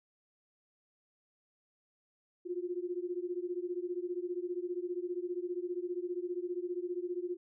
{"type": "beating tone pair", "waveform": "sine", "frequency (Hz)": [349.2, 364.2], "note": ["F4", "F#4"], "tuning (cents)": [0, -27], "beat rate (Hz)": 15, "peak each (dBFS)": [-37, -38], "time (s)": [2.45, 7.37], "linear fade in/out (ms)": 20, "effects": []}